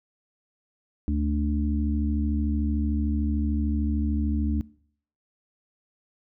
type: harmonic tone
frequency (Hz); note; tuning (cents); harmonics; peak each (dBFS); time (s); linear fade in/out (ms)
73.42; D2; 0; 1 / 3 / 4; -24 / -29 / -30; 1.08-4.61; 0
effects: noise-tail reverb RT60 0.6 s tail -22 dB re dry